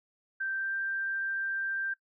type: tone with pitch glide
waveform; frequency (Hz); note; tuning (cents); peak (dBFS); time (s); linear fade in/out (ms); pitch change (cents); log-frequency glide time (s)
sine; 1565 to 1576.8; G6 to G6; -3 to +10; -30; 0.4-1.94; 10; +13; 0.57-0.72
effects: noise-tail reverb RT60 0.1 s tail -18 dB re dry